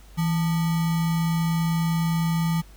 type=tone with sample-and-hold; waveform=sine; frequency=164.81 Hz; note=E3; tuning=in tune; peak=-20 dBFS; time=0.17-2.62 s; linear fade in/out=20 ms; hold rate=1050 Hz; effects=added 50 Hz sine -45 dBFS peak until 2.76 s + pink hiss -54 dBFS RMS until 2.76 s